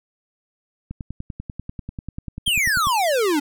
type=click train; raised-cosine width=5 ms; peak=-18 dBFS; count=21; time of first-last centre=0.91-2.871 s; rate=10.2 Hz
type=exponential sweep; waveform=square; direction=down; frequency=3299 to 277.2 Hz; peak=-18 dBFS; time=2.46-3.4 s; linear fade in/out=10 ms
effects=none